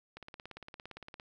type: click train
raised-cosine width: 0.3 ms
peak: -30 dBFS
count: 19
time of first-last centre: 0.17-1.199 s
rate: 17.5 Hz
effects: none